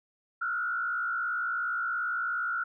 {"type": "tone with frequency modulation", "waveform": "sine", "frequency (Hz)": 1410, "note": "F6", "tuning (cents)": 16, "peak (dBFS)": -28, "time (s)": [0.41, 2.64], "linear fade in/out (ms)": 10, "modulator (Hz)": 58.6, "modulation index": 1.2, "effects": []}